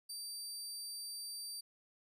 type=tone; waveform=25% pulse; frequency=4660 Hz; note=D8; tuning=14 cents flat; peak=-38 dBFS; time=0.09-1.61 s; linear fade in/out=10 ms; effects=none